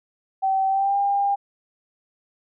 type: tone with pitch glide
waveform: sine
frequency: 770 to 801.3 Hz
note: G5 to G5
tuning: -31 to +38 cents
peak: -18 dBFS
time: 0.42-1.36 s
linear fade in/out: 20 ms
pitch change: +69 cents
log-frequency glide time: 0.68-0.97 s
effects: none